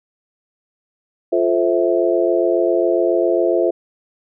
sine chord, F major seventh, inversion none, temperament just, 349.2 / 436.5 / 523.8 / 654.8 Hz, F4 / A4 / C5 / E5, 0 / -14 / +2 / -12 cents, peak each -17 / -21 / -20 / -19 dBFS, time 1.32-3.71 s, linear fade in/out 10 ms, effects none

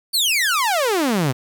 sawtooth exponential sweep, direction down, 4633 to 120 Hz, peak -13 dBFS, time 0.13-1.33 s, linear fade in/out 20 ms, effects 8-bit

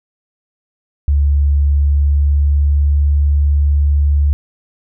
sine tone with pitch glide, 71.5 to 72.25 Hz, D2 to D2, -46 to -28 cents, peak -9 dBFS, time 1.08-4.33 s, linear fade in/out 0 ms, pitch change +18 cents, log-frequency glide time 1.53-3.07 s, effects none

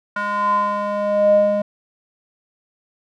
square tone with band-pass filter sweep, 205.5 Hz, G#3, 18 cents flat, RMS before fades -18 dBFS, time 0.16-1.62 s, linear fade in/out 5 ms, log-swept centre 1300 to 510 Hz, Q 7.3, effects none

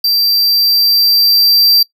square tone with level ramp, 4699 Hz, D8, in tune, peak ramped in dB -10 to -6 dBFS, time 0.04-1.83 s, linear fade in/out 5 ms, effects noise-tail reverb RT60 0.1 s tail -21 dB re dry

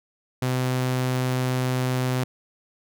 sawtooth tone, 127.7 Hz, C3, 42 cents flat, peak -18 dBFS, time 0.42-2.24 s, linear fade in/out 5 ms, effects none

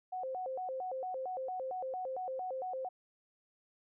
sine tone with vibrato, 622.3 Hz, D#5, in tune, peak -36 dBFS, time 0.12-2.89 s, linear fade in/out 10 ms, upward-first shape square, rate 4.4 Hz, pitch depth 300 cents each way, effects none

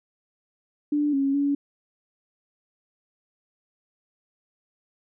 sine tone with pitch steps, 294.1 / 274.8 / 283.5 Hz, D4 / C#4 / C#4, +3 / -15 / +39 cents, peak -20 dBFS, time 0.92-1.55 s, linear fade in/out 5 ms, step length 210 ms, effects none

